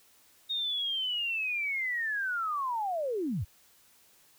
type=linear sweep; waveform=sine; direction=down; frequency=3729 to 66 Hz; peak=-29 dBFS; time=0.49-3.45 s; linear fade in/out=20 ms; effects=white hiss -62 dBFS RMS until 4.38 s